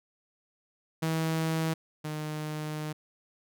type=tone pair in turn; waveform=sawtooth; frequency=161 / 153.11 Hz; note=E3 / D#3; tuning=-41 / -28 cents; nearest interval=minor second; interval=87 cents; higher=first; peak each=-23 / -29 dBFS; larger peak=first; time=1.02-1.74 / 2.04-2.93 s; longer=second; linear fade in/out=10 ms; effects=none